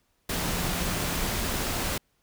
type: tone in noise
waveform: sine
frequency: 174.61 Hz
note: F3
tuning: in tune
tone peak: -36 dBFS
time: 0.32-1.25 s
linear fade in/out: 5 ms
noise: pink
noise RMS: -29 dBFS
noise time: 0.29-1.98 s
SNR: -10 dB
effects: pink hiss -71 dBFS RMS until 2.22 s